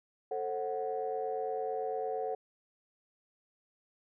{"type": "chord", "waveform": "sine", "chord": "F# diminished", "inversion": "first", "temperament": "just", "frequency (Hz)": [444, 532.8, 740], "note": ["A4", "C5", "F#5"], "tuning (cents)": [16, 31, 0], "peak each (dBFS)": [-35, -38, -36], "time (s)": [0.31, 2.35], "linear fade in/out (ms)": 5, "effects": ["tanh soft clip ceiling -24 dBFS"]}